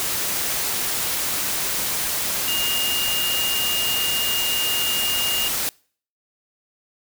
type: tone in noise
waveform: sine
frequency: 2835 Hz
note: F7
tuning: 25 cents sharp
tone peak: -23 dBFS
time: 2.48-5.48 s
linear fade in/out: 0 ms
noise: white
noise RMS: -24 dBFS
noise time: 0-5.69 s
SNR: -2 dB
effects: noise-tail reverb RT60 0.5 s tail -26 dB re dry